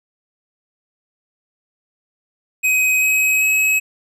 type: tone with pitch steps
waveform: square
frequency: 2523 / 2542 / 2561 Hz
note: D#7 / D#7 / D#7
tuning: +23 / +36 / +49 cents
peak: -14 dBFS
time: 2.63-3.8 s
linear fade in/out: 20 ms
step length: 390 ms
effects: none